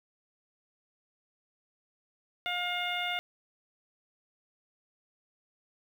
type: harmonic tone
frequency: 711 Hz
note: F5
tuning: 31 cents sharp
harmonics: 1 / 2 / 3 / 4 / 5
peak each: -36 / -38 / -35 / -37 / -38 dBFS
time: 2.46-3.19 s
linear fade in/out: 0 ms
effects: 9-bit